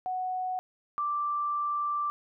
sine tone pair in turn, 740 / 1174.7 Hz, F#5 / D6, 0 / 0 cents, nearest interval minor sixth, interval 800 cents, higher second, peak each -29 / -27 dBFS, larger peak second, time 0.06-0.59 / 0.98-2.1 s, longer second, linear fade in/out 0 ms, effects none

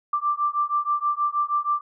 sine beating tone pair, 1174.7 / 1181 Hz, D6 / D6, 0 / +9 cents, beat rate 6.3 Hz, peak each -24 dBFS, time 0.13-1.81 s, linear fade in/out 5 ms, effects none

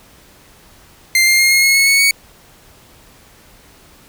sawtooth tone with pitch steps, 2093 / 2112 / 2132 / 2152 / 2172 / 2192 / 2212 / 2233 Hz, C7 / C7 / C7 / C7 / C#7 / C#7 / C#7 / C#7, 0 / +16 / +32 / +48 / -36 / -20 / -4 / +12 cents, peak -6 dBFS, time 1.15-2.11 s, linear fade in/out 2 ms, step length 120 ms, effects pink hiss -46 dBFS RMS until 4.08 s

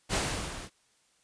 pink noise with level ramp, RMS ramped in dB -26 to -44 dBFS, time 0.09-0.7 s, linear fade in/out 50 ms, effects white hiss -68 dBFS RMS until 1.23 s + resampled to 22050 Hz

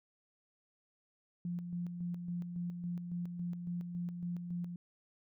sine tone with tremolo, 174.61 Hz, F3, in tune, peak -35 dBFS, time 1.45-4.76 s, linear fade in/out 2 ms, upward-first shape square, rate 3.6 Hz, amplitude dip 45%, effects none

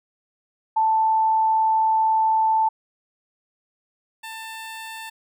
sine / 15% pulse tone pair in turn, 882 / 890.7 Hz, A5 / A5, +4 / +21 cents, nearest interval unison, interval 17 cents, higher second, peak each -16 / -27 dBFS, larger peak first, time 0.76-2.69 / 4.23-5.1 s, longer first, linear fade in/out 10 ms, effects none

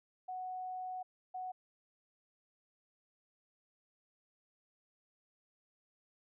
sine tone bursts at uneven times, 740 Hz, F#5, in tune, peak -39 dBFS, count 2, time 0.28-1.03 / 1.34-1.52 s, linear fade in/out 10 ms, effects none

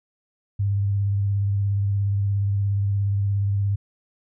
sine tone with vibrato, 100 Hz, G2, 35 cents sharp, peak -19 dBFS, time 0.59-3.76 s, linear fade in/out 10 ms, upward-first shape triangle, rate 17 Hz, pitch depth 30 cents each way, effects none

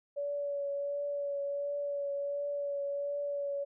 sine tone with vibrato, 569 Hz, C#5, 45 cents sharp, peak -32 dBFS, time 0.16-3.65 s, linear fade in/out 20 ms, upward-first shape triangle, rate 1.4 Hz, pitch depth 20 cents each way, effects none

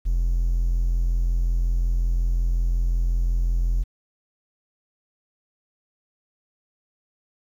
triangle tone, 42.75 Hz, F1, 36 cents flat, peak -16 dBFS, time 0.05-3.84 s, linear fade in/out 20 ms, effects tanh soft clip ceiling -12 dBFS + 9-bit

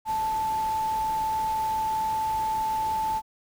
sine tone in noise, 877 Hz, A5, 6 cents flat, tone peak -24 dBFS, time 0.05-3.22 s, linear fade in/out 50 ms, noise pink, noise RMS -41 dBFS, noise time 0.05-3.22 s, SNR +14 dB, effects none

